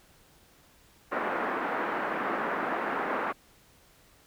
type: band-pass noise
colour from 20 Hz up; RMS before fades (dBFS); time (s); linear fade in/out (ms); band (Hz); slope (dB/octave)
white; -31; 1.11-3.33; 20; 220 to 1600; 24
effects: pink hiss -60 dBFS RMS until 4.26 s